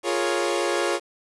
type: chord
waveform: sawtooth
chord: Bb minor seventh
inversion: second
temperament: equal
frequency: 349.2 / 415.3 / 466.2 / 554.4 Hz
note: F4 / Ab4 / Bb4 / Db5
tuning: 0 / 0 / 0 / 0 cents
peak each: -22 / -24 / -27 / -23 dBFS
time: 0.03-1 s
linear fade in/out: 50 ms
effects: resampled to 24000 Hz + 8-bit